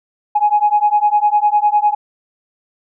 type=beating tone pair; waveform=sine; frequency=830.6 / 840.5 Hz; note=G#5 / G#5; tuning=0 / +20 cents; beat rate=9.9 Hz; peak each=-13 dBFS; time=0.35-1.95 s; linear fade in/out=10 ms; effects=tanh soft clip ceiling -3 dBFS